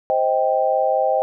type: chord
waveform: sine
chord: C minor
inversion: none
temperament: just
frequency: 523.3 / 627.9 / 784.9 Hz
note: C5 / Eb5 / G5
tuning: 0 / +16 / +2 cents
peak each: -20 dBFS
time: 0.1-1.22 s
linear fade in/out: 0 ms
effects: none